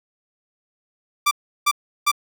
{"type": "tone bursts", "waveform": "sawtooth", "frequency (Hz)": 1174.7, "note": "D6", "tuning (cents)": 0, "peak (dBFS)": -11, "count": 3, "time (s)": [1.26, 2.116], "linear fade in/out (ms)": 10, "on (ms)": 52, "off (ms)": 350, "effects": []}